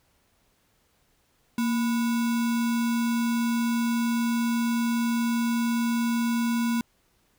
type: tone with sample-and-hold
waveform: sine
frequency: 233.1 Hz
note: A#3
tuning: in tune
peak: -22 dBFS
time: 1.58-6.81 s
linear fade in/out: 2 ms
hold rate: 1225 Hz
effects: pink hiss -67 dBFS RMS until 7.38 s